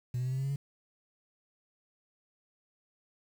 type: tone with pitch steps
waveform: sine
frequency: 123.5 / 126.17 / 128.89 / 131.68 / 134.52 / 137.43 / 140.4 Hz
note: B2 / B2 / C3 / C3 / C3 / C#3 / C#3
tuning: 0 / +37 / -26 / +11 / +48 / -15 / +22 cents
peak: -28 dBFS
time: 0.14-0.56 s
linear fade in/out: 5 ms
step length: 60 ms
effects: tanh soft clip ceiling -28 dBFS + 9-bit